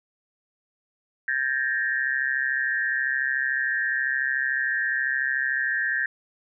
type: tone cluster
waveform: sine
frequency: 1586 / 1719 / 1853 Hz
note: G6 / A6 / A#6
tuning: +20 / -41 / -11 cents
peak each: -27 dBFS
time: 1.28-6.06 s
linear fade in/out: 2 ms
effects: none